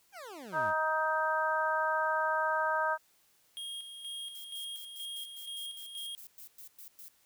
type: exponential sweep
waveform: 20% pulse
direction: down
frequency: 843 to 77.9 Hz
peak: -39 dBFS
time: 0.12-0.74 s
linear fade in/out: 50 ms
type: harmonic tone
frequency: 313.9 Hz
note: D#4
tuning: 15 cents sharp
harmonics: 2 / 3 / 4 / 5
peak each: -34 / -32 / -34 / -33 dBFS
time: 0.52-2.98 s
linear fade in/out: 50 ms
type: tone with tremolo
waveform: square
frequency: 3253 Hz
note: G#7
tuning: 37 cents flat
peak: -39 dBFS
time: 3.57-6.15 s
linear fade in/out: 0 ms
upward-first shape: square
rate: 2.1 Hz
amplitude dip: 50%
type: noise bursts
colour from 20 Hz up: violet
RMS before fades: -49 dBFS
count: 14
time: 4.35-7.082 s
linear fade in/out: 0 ms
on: 93 ms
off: 110 ms
effects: white hiss -68 dBFS RMS until 7.25 s